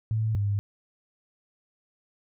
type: tone pair in turn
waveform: sine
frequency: 110.1 / 101.51 Hz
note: A2 / G#2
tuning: +2 / -39 cents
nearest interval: minor second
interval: 141 cents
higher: first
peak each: -23 dBFS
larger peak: neither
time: 0.11-0.35 / 0.35-0.59 s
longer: neither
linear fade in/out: 0 ms
effects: none